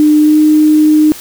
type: tone with pitch glide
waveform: sine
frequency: 302.1 to 306 Hz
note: D4 to D#4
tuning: +49 to -29 cents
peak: -4 dBFS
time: 0-1.12 s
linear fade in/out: 0 ms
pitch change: +22 cents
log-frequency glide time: 0.2-0.37 s
effects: white hiss -30 dBFS RMS until 1.2 s